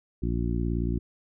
harmonic tone, 58.27 Hz, A#1, in tune, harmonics 1 / 2 / 3 / 4 / 5 / 6, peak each -28 / -31 / -33 / -34 / -35 / -36 dBFS, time 0.22-0.99 s, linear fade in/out 10 ms, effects none

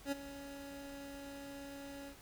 25% pulse tone with ADSR envelope, 279.5 Hz, C#4, 14 cents sharp, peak -29 dBFS, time 0.05-2.16 s, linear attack 69 ms, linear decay 17 ms, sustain -14 dB, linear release 84 ms, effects added 50 Hz sine -63 dBFS peak until 2.21 s + pink hiss -58 dBFS RMS until 2.21 s

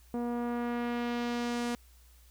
sawtooth tone with low-pass filter sweep, 239.4 Hz, A#3, 46 cents sharp, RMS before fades -33 dBFS, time 0.14-1.75 s, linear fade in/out 0 ms, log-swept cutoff 730 to 9900 Hz, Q 0.88, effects added 60 Hz sine -56 dBFS peak until 2.3 s + white hiss -64 dBFS RMS until 2.3 s

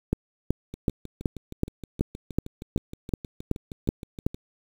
two click trains, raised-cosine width 3 ms, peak -24 / -9 dBFS, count 24 / 12, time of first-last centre 0.74-4.345 / 0.13-4.265 s, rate 6.38 / 2.66 Hz, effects 7-bit

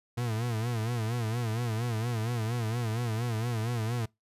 40% pulse tone with vibrato, 115.2 Hz, A#2, 20 cents flat, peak -28 dBFS, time 0.17-4.06 s, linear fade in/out 10 ms, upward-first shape sine, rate 4.3 Hz, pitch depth 110 cents each way, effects noise-tail reverb RT60 0.2 s tail -25 dB re dry + resampled to 32000 Hz

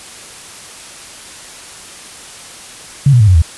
sine tone with pitch steps, 140 / 121.88 / 106.1 / 92.37 / 80.41 Hz, C#3 / B2 / G#2 / F#2 / E2, +18 / -22 / +38 / -2 / -42 cents, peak -4 dBFS, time 3.06-3.42 s, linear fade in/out 5 ms, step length 72 ms, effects white hiss -33 dBFS RMS until 3.57 s + resampled to 24000 Hz

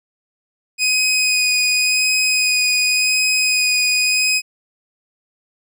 20% pulse tone with vibrato, 2500 Hz, D#7, 8 cents sharp, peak -9 dBFS, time 0.78-4.42 s, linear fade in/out 50 ms, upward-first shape sine, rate 0.9 Hz, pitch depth 14 cents each way, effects none

